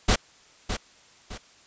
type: noise with echo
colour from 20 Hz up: pink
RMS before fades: -19 dBFS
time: 0.08-0.16 s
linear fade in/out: 10 ms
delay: 610 ms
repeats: 2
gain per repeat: -9 dB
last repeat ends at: 1.38 s
effects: white hiss -55 dBFS RMS until 1.66 s + resampled to 16000 Hz